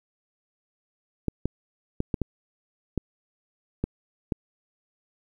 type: clicks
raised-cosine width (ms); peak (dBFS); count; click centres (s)
3; -12; 8; 1.283 / 1.456 / 2.004 / 2.142 / 2.217 / 2.977 / 3.84 / 4.322
effects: 9-bit